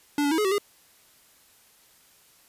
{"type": "tone with pitch steps", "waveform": "square", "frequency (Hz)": [290.9, 285.9, 321.3, 422.9, 380.9, 408.6], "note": ["D4", "D4", "E4", "G#4", "G4", "G#4"], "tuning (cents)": [-16, -46, -44, 31, -50, -28], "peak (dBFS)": -22, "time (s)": [0.18, 0.582], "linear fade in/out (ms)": 2, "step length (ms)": 67, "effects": ["white hiss -58 dBFS RMS until 2.48 s", "resampled to 32000 Hz"]}